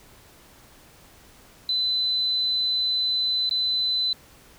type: tone with dropouts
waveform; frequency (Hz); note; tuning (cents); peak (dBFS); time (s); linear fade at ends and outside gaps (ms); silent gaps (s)
sine; 4020; B7; +30; -21; 1.69-4.13; 2; 3.494-3.51
effects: pink hiss -52 dBFS RMS until 4.58 s